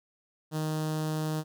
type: tone with notch filter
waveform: sawtooth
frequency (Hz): 155.56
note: D#3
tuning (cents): 0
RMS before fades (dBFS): -31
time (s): 0.51-1.44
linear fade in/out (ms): 50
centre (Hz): 2200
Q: 1.3
effects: none